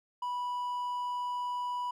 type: tone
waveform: triangle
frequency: 983 Hz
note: B5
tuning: 8 cents flat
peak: -30 dBFS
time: 0.22-1.91 s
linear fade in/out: 5 ms
effects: none